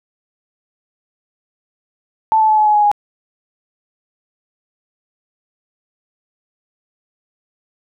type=tone with pitch steps; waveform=sine; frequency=880 / 870.9 / 861.9 / 853 / 844.2 / 835.4 / 826.8 Hz; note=A5 / A5 / A5 / G#5 / G#5 / G#5 / G#5; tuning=0 / -18 / -36 / +46 / +28 / +10 / -8 cents; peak=-9 dBFS; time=2.32-2.915 s; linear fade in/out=0 ms; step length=85 ms; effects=none